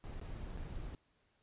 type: noise with dropouts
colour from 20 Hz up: brown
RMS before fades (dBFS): -44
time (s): 0.04-0.95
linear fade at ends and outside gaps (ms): 0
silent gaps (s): 0.198-0.214 / 0.568-0.574
effects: pink hiss -75 dBFS RMS until 1.42 s + resampled to 8000 Hz